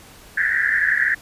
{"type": "band-pass noise", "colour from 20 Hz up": "pink", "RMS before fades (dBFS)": -19, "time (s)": [0.37, 1.15], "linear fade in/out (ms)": 10, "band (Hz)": [1600, 1900], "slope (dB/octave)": 96, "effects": ["pink hiss -45 dBFS RMS until 1.21 s", "resampled to 32000 Hz"]}